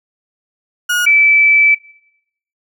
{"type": "tone pair in turn", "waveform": ["35% pulse", "sine"], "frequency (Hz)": [1444, 2313], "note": ["F#6", "D7"], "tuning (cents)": [-43, -27], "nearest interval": "minor sixth", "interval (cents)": 816, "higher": "second", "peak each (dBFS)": [-11, -6], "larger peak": "second", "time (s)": [[0.89, 1.06], [1.06, 1.75]], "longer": "second", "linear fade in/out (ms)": 10, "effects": ["noise-tail reverb RT60 0.8 s tail -23 dB re dry"]}